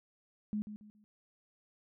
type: tone with echo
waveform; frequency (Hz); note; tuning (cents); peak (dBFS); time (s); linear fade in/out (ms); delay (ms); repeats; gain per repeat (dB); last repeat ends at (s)
sine; 210.5; G#3; +24; -32; 0.53-0.62; 0; 140; 3; -10; 1.04
effects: none